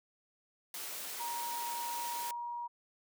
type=noise; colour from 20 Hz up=white; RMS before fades=-42 dBFS; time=0.74-2.31 s; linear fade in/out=2 ms
type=tone with pitch glide; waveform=sine; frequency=945 to 953.2 Hz; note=A#5 to A#5; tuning=+23 to +38 cents; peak=-37 dBFS; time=1.19-2.68 s; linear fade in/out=20 ms; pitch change=+15 cents; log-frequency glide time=1.74-2.54 s
effects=high-pass 300 Hz 12 dB/octave